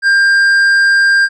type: tone with tanh clipping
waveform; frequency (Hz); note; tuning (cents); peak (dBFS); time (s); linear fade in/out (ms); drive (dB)
triangle; 1596; G6; +31; -8; 0.02-1.29; 50; 11
effects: none